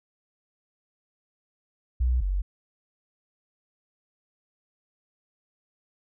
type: tone pair in turn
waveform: sine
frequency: 61.74 / 47.16 Hz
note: B1 / F#1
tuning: 0 / +34 cents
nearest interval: perfect fourth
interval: 466 cents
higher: first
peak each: -20 / -23 dBFS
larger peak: first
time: 2-2.21 / 2.21-2.42 s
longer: neither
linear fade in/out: 10 ms
effects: none

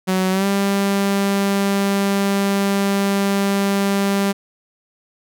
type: tone with pitch glide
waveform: sawtooth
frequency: 187.1 to 198.23 Hz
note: F#3 to G3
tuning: +20 to +20 cents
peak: -12 dBFS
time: 0.07-4.33 s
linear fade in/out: 20 ms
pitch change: +100 cents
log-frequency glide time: 0.31-0.46 s
effects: none

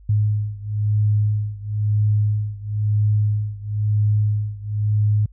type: beating tone pair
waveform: sine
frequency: 104.8 / 105.8 Hz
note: G#2 / G#2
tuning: +16 / +33 cents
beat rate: 1 Hz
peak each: -19 / -21 dBFS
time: 0.09-5.26 s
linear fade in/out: 5 ms
effects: added 50 Hz sine -43 dBFS peak until 5.32 s

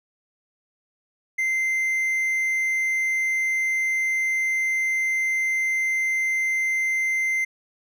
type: tone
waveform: triangle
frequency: 2080 Hz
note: C7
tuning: 11 cents flat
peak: -19 dBFS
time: 1.38-7.45 s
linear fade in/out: 10 ms
effects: none

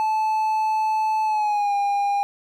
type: tone with pitch glide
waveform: triangle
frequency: 870 to 807.1 Hz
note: A5 to G#5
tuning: -20 to -50 cents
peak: -17 dBFS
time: 0-2.23 s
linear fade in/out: 0 ms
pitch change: -130 cents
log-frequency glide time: 1.24-1.74 s
effects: none

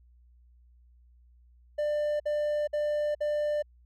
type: tone bursts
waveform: triangle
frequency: 595 Hz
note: D5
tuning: 22 cents sharp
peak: -24 dBFS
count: 4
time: 1.78-3.625 s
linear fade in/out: 10 ms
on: 420 ms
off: 55 ms
effects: added 60 Hz sine -56 dBFS peak until 3.85 s

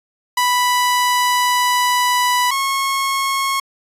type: tone pair in turn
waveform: sawtooth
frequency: 987.8 / 1090.9 Hz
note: B5 / C#6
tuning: 0 / -28 cents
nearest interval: major second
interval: 172 cents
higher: second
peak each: -10 / -13 dBFS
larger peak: first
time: 0.37-2.51 / 2.51-3.6 s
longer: first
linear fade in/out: 5 ms
effects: resampled to 32000 Hz

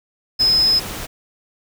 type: tone in noise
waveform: sine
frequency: 5100 Hz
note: D#8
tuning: 42 cents sharp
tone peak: -12 dBFS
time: 0.39-0.8 s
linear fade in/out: 20 ms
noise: pink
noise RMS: -29 dBFS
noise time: 0.39-1.07 s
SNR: +14 dB
effects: none

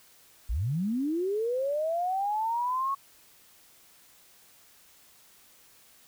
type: linear sweep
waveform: sine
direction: up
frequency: 43.61 to 1110 Hz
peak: -26 dBFS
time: 0.49-2.95 s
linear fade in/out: 10 ms
effects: white hiss -58 dBFS RMS until 6.07 s

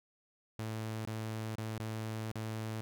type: tone with dropouts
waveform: sawtooth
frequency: 110 Hz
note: A2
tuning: in tune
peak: -33 dBFS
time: 0.59-2.81 s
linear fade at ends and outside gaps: 0 ms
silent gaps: 1.051-1.074 / 1.555-1.583 / 1.781-1.799 / 2.316-2.356 s
effects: none

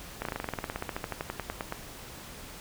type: slowing click train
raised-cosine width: 0.5 ms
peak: -17 dBFS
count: 24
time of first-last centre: 0.22-1.724 s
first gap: 32 ms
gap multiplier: 1.06
effects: pink hiss -45 dBFS RMS until 2.6 s

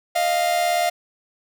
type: tone pair together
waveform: 45% pulse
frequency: 621 / 698.5 Hz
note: D#5 / F5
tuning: -3 / 0 cents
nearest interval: major second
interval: 203 cents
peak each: -25 / -19 dBFS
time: 0.15-0.9 s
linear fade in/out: 10 ms
effects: none

